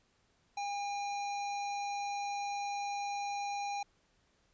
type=harmonic tone with a mistuned harmonic; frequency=809 Hz; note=G#5; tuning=46 cents flat; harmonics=1 / 3 / 5 / 7 / 8; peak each=-35 / -45 / -49 / -52 / -53 dBFS; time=0.57-3.83 s; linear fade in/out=5 ms; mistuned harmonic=8; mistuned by=+22 cents; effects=pink hiss -72 dBFS RMS until 4.53 s + resampled to 16000 Hz